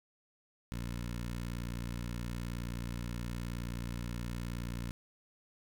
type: tone with notch filter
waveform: 15% pulse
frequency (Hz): 59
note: A#1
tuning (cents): +22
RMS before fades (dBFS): -39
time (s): 0.72-4.91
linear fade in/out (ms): 0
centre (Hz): 690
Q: 1.1
effects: none